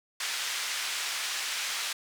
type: band-pass noise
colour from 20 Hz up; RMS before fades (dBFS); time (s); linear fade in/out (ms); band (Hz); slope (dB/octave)
pink; -33; 0.2-1.93; 5; 1800 to 7700; 12
effects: none